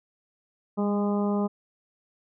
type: harmonic tone with a mistuned harmonic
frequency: 205.1 Hz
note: G#3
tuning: 21 cents flat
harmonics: 1 / 2 / 3 / 4 / 5 / 6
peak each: -24 / -30 / -34 / -36 / -38 / -40 dBFS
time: 0.77-1.48 s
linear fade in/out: 20 ms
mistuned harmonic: 1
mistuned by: -21 cents
effects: none